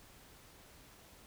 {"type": "silence", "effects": ["pink hiss -59 dBFS RMS until 1.26 s"]}